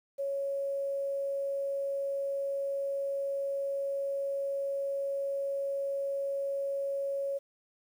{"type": "tone with quantisation", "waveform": "sine", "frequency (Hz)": 554.4, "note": "C#5", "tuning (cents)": 0, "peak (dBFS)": -30, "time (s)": [0.18, 7.39], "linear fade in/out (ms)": 20, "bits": 10, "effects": []}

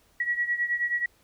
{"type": "beating tone pair", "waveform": "sine", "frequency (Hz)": [1921, 1930.4], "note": ["B6", "B6"], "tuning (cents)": [-48, -40], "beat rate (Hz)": 9.4, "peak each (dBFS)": [-26, -30], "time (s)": [0.2, 1.06], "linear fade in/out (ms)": 5, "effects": ["pink hiss -63 dBFS RMS until 1.23 s"]}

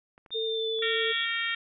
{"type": "clicks", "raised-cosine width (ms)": 0.5, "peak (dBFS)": -38, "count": 4, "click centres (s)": [0.179, 0.262, 0.306, 0.79]}
{"type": "tone with pitch glide", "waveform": "sine", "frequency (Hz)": [3634, 3371], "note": ["A#7", "G#7"], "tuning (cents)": [-45, 25], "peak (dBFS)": -31, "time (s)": [0.31, 1.26], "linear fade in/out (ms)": 20, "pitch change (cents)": -130, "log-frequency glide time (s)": [0.41, 0.98]}
{"type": "tone with vibrato", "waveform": "sine", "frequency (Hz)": 446.6, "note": "A4", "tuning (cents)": 26, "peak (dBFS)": -29, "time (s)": [0.34, 1.13], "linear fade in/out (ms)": 20, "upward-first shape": "sine", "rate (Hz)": 11, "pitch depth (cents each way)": 8}
{"type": "harmonic tone", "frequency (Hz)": 460.4, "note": "A#4", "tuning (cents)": -22, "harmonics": [3, 4, 5, 6, 7, 8], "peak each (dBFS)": [-36, -31, -34, -38, -34, -39], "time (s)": [0.82, 1.55], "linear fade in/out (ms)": 5}
{"effects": []}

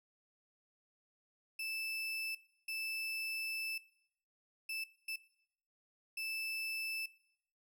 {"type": "tone bursts at uneven times", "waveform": "35% pulse", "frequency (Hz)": 2637, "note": "E7", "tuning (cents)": 0, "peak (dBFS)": -37, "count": 5, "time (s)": [[1.59, 2.35], [2.68, 3.78], [4.69, 4.84], [5.08, 5.16], [6.17, 7.06]], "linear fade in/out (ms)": 5, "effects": ["noise-tail reverb RT60 0.7 s tail -19 dB re dry"]}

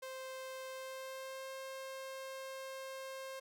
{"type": "tone with pitch glide", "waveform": "sawtooth", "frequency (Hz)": [523.3, 531.5], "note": ["C5", "C5"], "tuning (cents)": [0, 27], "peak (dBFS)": -40, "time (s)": [0.02, 3.4], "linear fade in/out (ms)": 10, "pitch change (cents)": 27, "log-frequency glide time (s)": [0.69, 1.52], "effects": []}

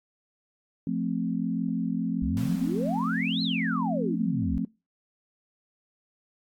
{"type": "chord", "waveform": "sine", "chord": "F major", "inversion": "none", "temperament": "equal", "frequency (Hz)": [174.61, 220, 261.6], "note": ["F3", "A3", "C4"], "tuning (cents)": [0, 0, 0], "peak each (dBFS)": -30, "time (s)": [0.87, 4.65], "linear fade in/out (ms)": 2}
{"type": "exponential two-way sweep", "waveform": "sine", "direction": "up then down", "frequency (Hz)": [59.7, 4289, 59.7], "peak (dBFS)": -29, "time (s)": [2.22, 4.58], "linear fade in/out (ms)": 0, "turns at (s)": 3.42}
{"type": "noise with exponential decay", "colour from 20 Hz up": "pink", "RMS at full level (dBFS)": -42, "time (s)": [2.37, 4.31], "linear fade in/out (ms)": 0, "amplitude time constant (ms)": 420}
{"effects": ["noise-tail reverb RT60 0.3 s tail -26 dB re dry", "AAC 64 kbps"]}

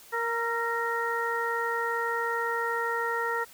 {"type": "harmonic tone with a mistuned harmonic", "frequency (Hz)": 466.2, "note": "A#4", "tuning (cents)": 0, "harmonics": [1, 2, 3, 4], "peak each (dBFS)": [-32, -32, -32, -32], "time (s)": [0.12, 3.45], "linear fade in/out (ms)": 20, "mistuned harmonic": 3, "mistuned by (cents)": -36, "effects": ["white hiss -52 dBFS RMS until 3.53 s"]}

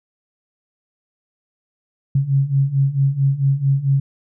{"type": "beating tone pair", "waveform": "sine", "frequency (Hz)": [135, 139.5], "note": ["C#3", "C#3"], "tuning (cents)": [-45, 11], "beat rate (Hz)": 4.5, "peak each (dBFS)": [-19, -16], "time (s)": [2.15, 4], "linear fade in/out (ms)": 5, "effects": []}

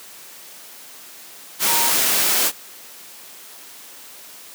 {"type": "tone in noise", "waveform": "sine", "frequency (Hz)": 932.3, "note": "A#5", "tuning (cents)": 0, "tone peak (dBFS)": -24, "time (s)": [1.65, 1.93], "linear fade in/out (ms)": 50, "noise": "white", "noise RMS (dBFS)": -18, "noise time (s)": [1.59, 2.52], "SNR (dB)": -9, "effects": ["white hiss -41 dBFS RMS until 4.54 s", "high-pass 200 Hz 12 dB/octave"]}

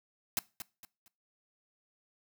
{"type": "noise with echo", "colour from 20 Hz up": "white", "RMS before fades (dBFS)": -31, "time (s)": [0.37, 0.39], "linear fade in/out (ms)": 0, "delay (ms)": 230, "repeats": 3, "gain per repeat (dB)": -10, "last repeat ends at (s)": 1.08, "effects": ["noise-tail reverb RT60 0.3 s tail -22 dB re dry"]}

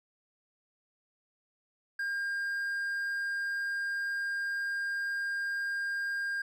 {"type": "tone", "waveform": "triangle", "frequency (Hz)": 1607, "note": "G6", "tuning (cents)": 43, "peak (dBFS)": -29, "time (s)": [1.99, 6.42], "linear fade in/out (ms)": 5, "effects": []}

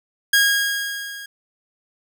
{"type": "tone with level ramp", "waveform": "sawtooth", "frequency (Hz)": 1635, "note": "G#6", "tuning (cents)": -28, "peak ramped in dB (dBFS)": [-8, -30], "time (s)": [0.33, 1.26], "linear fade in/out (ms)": 5, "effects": []}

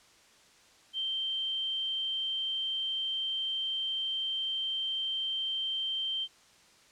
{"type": "tone", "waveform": "sine", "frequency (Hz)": 3134, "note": "G7", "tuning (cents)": -1, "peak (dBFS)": -30, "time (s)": [0.93, 6.28], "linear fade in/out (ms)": 50, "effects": ["white hiss -60 dBFS RMS until 6.91 s", "low-pass 7000 Hz 12 dB/octave"]}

